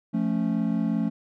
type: chord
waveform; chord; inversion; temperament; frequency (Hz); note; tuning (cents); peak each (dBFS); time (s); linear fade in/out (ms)
triangle; F augmented; none; equal; 174.61 / 220 / 277.2; F3 / A3 / C#4; 0 / 0 / 0; -26 / -23 / -27; 0.13-1.1; 20
effects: none